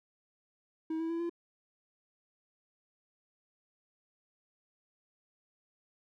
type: tone with pitch steps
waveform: triangle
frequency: 320.1 / 327 / 334.1 / 341.3 Hz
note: D#4 / E4 / E4 / F4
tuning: +49 / -14 / +23 / -40 cents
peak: -30 dBFS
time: 0.9-1.296 s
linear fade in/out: 5 ms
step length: 99 ms
effects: none